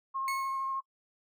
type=tone with vibrato; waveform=sine; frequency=1073 Hz; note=C6; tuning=43 cents sharp; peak=-31 dBFS; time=0.14-0.81 s; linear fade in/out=20 ms; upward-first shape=sine; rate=13 Hz; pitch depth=11 cents each way
type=tone with exponential decay; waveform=40% pulse; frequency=2194 Hz; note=C#7; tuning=18 cents flat; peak=-31 dBFS; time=0.28-0.79 s; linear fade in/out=1 ms; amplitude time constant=110 ms
effects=noise-tail reverb RT60 0.1 s tail -22 dB re dry